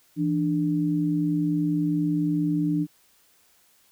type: tone pair together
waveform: sine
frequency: 166.03 / 296.2 Hz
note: E3 / D4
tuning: +13 / +15 cents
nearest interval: minor seventh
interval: 1002 cents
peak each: -25 / -23 dBFS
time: 0.16-2.87 s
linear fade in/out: 50 ms
effects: white hiss -61 dBFS RMS until 3.91 s